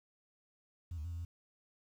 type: tone with pitch steps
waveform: sine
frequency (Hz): 85.4 / 75.6 / 86 / 84 / 85.1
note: F2 / D#2 / F2 / E2 / F2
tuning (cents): -38 / -49 / -26 / +33 / -44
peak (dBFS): -37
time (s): 0.91-1.25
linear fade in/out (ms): 5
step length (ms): 68
effects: tanh soft clip ceiling -36 dBFS + 11-bit